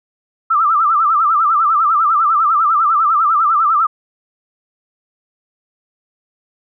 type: tone with vibrato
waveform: sine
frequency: 1254 Hz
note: D#6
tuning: 13 cents sharp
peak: -10 dBFS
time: 0.5-3.87 s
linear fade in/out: 10 ms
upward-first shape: sine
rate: 10 Hz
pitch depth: 130 cents each way
effects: none